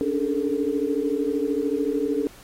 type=tone cluster; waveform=sine; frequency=280.7 / 294 / 419.4 / 453.9 Hz; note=C#4 / D4 / G#4 / A#4; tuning=+22 / +2 / +17 / -46 cents; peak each=-27 dBFS; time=0.01-2.27 s; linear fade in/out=0 ms; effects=pink hiss -49 dBFS RMS until 2.43 s + AAC 48 kbps